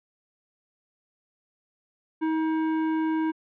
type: tone with hard clipping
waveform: triangle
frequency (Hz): 317.8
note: D#4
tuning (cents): +37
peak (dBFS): -25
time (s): 2.21-3.32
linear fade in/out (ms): 20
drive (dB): 18
effects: low-pass 2000 Hz 12 dB/octave